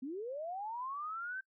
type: linear sweep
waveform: sine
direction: up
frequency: 245.5 to 1568 Hz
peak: -38 dBFS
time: 0.02-1.41 s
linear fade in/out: 10 ms
effects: noise-tail reverb RT60 0.1 s tail -23 dB re dry

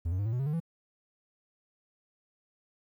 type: tone with pitch steps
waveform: triangle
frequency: 83.4 / 92.01 / 101.5 / 111.97 / 123.52 / 136.27 / 150.33 / 165.84 Hz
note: E2 / F#2 / G#2 / A2 / B2 / C#3 / D3 / E3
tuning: +21 / -9 / -39 / +31 / +1 / -29 / +41 / +11 cents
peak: -26 dBFS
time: 0.05-0.602 s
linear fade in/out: 10 ms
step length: 69 ms
effects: 11-bit

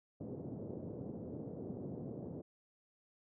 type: band-pass noise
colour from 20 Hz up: pink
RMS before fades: -45 dBFS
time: 0.2-2.42 s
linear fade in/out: 10 ms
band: 110 to 510 Hz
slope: 24 dB/octave
effects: none

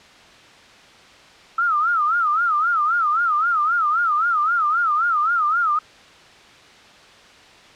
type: tone with vibrato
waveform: sine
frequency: 1300 Hz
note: E6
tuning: 24 cents flat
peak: -16 dBFS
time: 1.58-5.79 s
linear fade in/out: 5 ms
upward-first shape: sine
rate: 3.8 Hz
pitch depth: 160 cents each way
effects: white hiss -46 dBFS RMS until 7.75 s + low-pass 4000 Hz 12 dB/octave

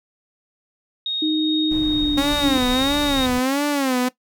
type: tone with tremolo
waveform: sine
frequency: 3729 Hz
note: A#7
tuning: in tune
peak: -20 dBFS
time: 1.06-3.26 s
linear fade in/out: 2 ms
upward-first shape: sine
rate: 2.4 Hz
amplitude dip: 25%
type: tone with pitch glide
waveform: sine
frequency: 310.8 to 290 Hz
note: D#4 to D4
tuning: -2 to -22 cents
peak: -18 dBFS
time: 1.22-2.58 s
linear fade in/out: 5 ms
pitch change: -120 cents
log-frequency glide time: 1.77-2.23 s
type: noise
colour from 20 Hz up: brown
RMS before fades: -31 dBFS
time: 1.7-3.4 s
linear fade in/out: 20 ms
type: tone with vibrato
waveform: sawtooth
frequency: 270 Hz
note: C#4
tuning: 45 cents flat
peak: -14 dBFS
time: 2.17-4.09 s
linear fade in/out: 10 ms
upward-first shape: sine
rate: 1.5 Hz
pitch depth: 140 cents each way
effects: noise-tail reverb RT60 0.1 s tail -17 dB re dry

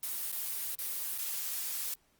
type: noise with dropouts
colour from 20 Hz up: blue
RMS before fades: -36 dBFS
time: 0.03-1.94 s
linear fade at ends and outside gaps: 1 ms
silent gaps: 0.317-0.326 / 0.75-0.789 / 1.179-1.183 s
effects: pink hiss -70 dBFS RMS until 2.19 s + Opus 32 kbps

